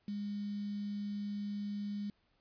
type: tone with quantisation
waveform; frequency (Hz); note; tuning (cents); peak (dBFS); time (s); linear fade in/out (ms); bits
sine; 204.4; G#3; -27; -36; 0.08-2.1; 2; 9
effects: pink hiss -75 dBFS RMS until 2.4 s + resampled to 11025 Hz